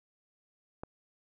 click, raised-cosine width 1 ms, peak -25 dBFS, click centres 0.835 s, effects none

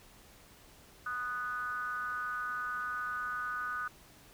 triangle ring-modulated tone, 124.2 Hz, B2, 10 cents sharp, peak -29 dBFS, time 1.06-3.88 s, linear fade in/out 5 ms, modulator 1360 Hz, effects pink hiss -58 dBFS RMS until 4.33 s

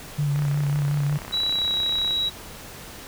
sine tone with vibrato, 144.7 Hz, D3, 25 cents flat, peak -20 dBFS, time 0.18-1.18 s, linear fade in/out 10 ms, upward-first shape sine, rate 5.5 Hz, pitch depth 31 cents each way
click train, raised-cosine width 0.5 ms, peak -21 dBFS, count 58, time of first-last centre 0.36-2.108 s, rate 32.6 Hz
sine tone with pitch glide, 3914 to 3874 Hz, B7 to B7, -16 to -34 cents, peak -21 dBFS, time 1.32-2.3 s, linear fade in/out 20 ms, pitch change -18 cents, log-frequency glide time 1.45-1.75 s
effects pink hiss -40 dBFS RMS until 3.07 s

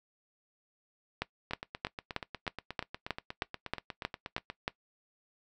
two click trains, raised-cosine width 0.3 ms, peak -22 / -15 dBFS, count 26 / 12, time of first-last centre 1.51-4.5 / 1.22-4.679 s, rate 8.36 / 3.18 Hz, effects noise-tail reverb RT60 0.1 s tail -19 dB re dry

